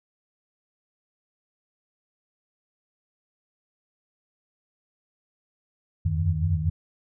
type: tone cluster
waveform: sine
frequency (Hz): 81.8 / 89.8 / 94.3 / 155.5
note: E2 / F2 / F#2 / D#3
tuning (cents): -13 / +49 / +33 / -1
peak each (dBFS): -27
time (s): 6.05-6.7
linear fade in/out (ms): 10
effects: none